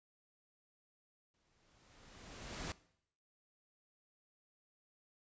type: noise with exponential growth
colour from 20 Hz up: pink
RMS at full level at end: -41 dBFS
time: 1.34-2.72 s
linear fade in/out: 1 ms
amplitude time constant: 300 ms
effects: noise-tail reverb RT60 0.7 s tail -20 dB re dry + resampled to 16000 Hz